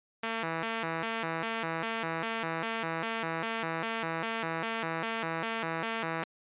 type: tone with vibrato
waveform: 5% pulse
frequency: 192.4 Hz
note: G3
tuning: 32 cents flat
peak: -20 dBFS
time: 0.23-6.24 s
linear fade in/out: 5 ms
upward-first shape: square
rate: 2.5 Hz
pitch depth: 280 cents each way
effects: resampled to 8000 Hz